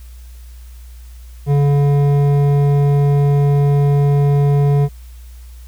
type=tone with hard clipping; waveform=triangle; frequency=142.7 Hz; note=D3; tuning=49 cents flat; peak=-12 dBFS; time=1.46-4.89 s; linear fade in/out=50 ms; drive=14 dB; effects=added 60 Hz sine -33 dBFS peak until 5.67 s + white hiss -50 dBFS RMS until 5.67 s